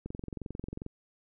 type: click train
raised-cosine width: 3 ms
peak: -25 dBFS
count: 19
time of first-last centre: 0.06-0.864 s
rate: 22.4 Hz
effects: none